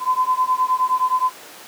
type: beating tone pair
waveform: sine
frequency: 1015 / 1024.6 Hz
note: B5 / C6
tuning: +47 / -37 cents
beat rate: 9.6 Hz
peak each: -19 dBFS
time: 0-1.32 s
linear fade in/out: 50 ms
effects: pink hiss -39 dBFS RMS until 1.67 s + high-pass 400 Hz 12 dB/octave